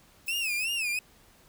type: noise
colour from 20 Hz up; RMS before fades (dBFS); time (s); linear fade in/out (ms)
violet; -44; 0.26-0.65; 10
type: tone with vibrato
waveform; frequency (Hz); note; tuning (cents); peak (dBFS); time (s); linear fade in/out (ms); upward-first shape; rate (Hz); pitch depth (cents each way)
40% pulse; 2600; E7; -24; -27; 0.28-0.99; 2; sine; 2.8; 150
effects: pink hiss -59 dBFS RMS until 1.48 s